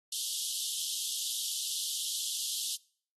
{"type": "high-pass noise", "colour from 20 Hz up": "pink", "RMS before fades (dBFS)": -35, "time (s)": [0.12, 2.76], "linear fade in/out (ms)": 5, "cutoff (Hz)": 3000, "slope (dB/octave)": 96, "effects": ["noise-tail reverb RT60 0.5 s tail -23 dB re dry", "AAC 32 kbps"]}